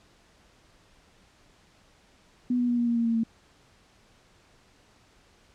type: tone with pitch steps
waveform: sine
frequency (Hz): 246.9 / 243.9 / 241 / 238.1 / 235.2 / 232.4 / 229.6 / 226.8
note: B3 / B3 / B3 / A#3 / A#3 / A#3 / A#3 / A#3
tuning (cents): 0 / -21 / -42 / +37 / +16 / -5 / -26 / -47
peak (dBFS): -22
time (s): 2.5-3.236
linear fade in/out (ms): 5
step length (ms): 92
effects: pink hiss -60 dBFS RMS until 5.54 s + low-pass 7000 Hz 12 dB/octave